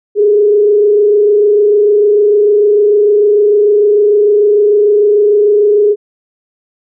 sine tone with frequency modulation, 415.3 Hz, G#4, in tune, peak -5 dBFS, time 0.15-5.96 s, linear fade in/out 50 ms, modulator 26.7 Hz, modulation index 0.49, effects none

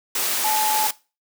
sine tone in noise, 860 Hz, A5, 40 cents flat, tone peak -21 dBFS, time 0.44-0.87 s, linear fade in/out 5 ms, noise white, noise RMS -23 dBFS, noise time 0.15-0.91 s, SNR -1 dB, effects noise-tail reverb RT60 0.3 s tail -20 dB re dry + high-pass 300 Hz 12 dB/octave

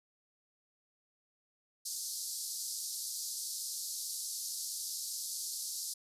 pink band-pass noise, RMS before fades -40 dBFS, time 1.85-5.94 s, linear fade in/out 10 ms, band 4400 to 13000 Hz, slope 48 dB/octave, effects resampled to 32000 Hz

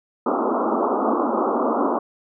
pink band-pass noise, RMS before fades -21 dBFS, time 0.26-1.99 s, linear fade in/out 5 ms, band 220 to 1300 Hz, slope 96 dB/octave, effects none

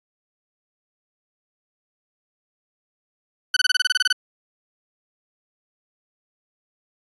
20% pulse tone bursts, 1500 Hz, F#6, 23 cents sharp, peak -10 dBFS, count 12, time 3.54-4.127 s, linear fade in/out 5 ms, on 26 ms, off 25 ms, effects resampled to 22050 Hz

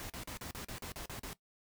pink noise bursts, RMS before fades -44 dBFS, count 10, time 0-1.331 s, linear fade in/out 0 ms, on 98 ms, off 39 ms, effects noise-tail reverb RT60 0.1 s tail -17 dB re dry

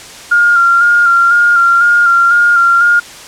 sine tone with vibrato, 1400 Hz, F6, 4 cents sharp, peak -5 dBFS, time 0.31-3 s, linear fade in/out 10 ms, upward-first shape square, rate 2 Hz, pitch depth 22 cents each way, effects white hiss -31 dBFS RMS until 3.27 s + low-pass 8000 Hz 12 dB/octave

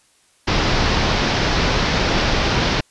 pink low-pass noise, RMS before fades -18 dBFS, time 0.47-2.81 s, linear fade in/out 10 ms, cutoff 5600 Hz, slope 48 dB/octave, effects white hiss -57 dBFS RMS until 2.9 s + resampled to 24000 Hz

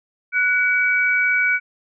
sine tone pair together, 1478 / 2276 Hz, F#6 / C#7, -2 / +45 cents, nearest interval perfect fifth, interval 747 cents, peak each -18 dBFS, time 0.32-1.6 s, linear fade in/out 50 ms, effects none

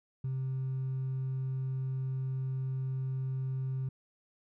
triangle tone with hard clipping, 131.7 Hz, C3, 12 cents sharp, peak -31 dBFS, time 0.24-3.89 s, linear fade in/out 5 ms, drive 2 dB, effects none

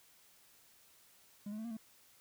triangle tone with pitch steps, 205 / 213 / 221.3 / 234.1 / 220.4 Hz, G#3 / G#3 / A3 / A#3 / A3, -22 / +44 / +10 / +8 / +3 cents, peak -38 dBFS, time 1.46-1.77 s, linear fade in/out 5 ms, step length 62 ms, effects white hiss -65 dBFS RMS until 2.2 s

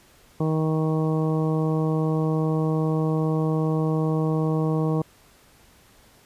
harmonic tone, 157.5 Hz, D#3, 21 cents sharp, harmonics 1 / 2 / 3 / 4 / 5 / 6 / 7, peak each -22 / -27 / -28 / -35 / -37 / -40 / -37 dBFS, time 0.4-5.02 s, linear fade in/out 5 ms, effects pink hiss -55 dBFS RMS until 6.25 s + resampled to 32000 Hz

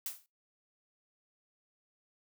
blue noise with exponential decay, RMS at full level -34 dBFS, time 0.06-0.26 s, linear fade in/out 1 ms, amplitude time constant 43 ms, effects noise-tail reverb RT60 0.2 s tail -20 dB re dry

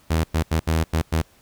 sawtooth tone bursts at uneven times, 80.5 Hz, E2, 41 cents flat, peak -14 dBFS, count 6, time 0.1-0.24 / 0.34-0.43 / 0.51-0.6 / 0.67-0.84 / 0.93-1.02 / 1.12-1.22 s, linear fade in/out 10 ms, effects pink hiss -56 dBFS RMS until 1.41 s

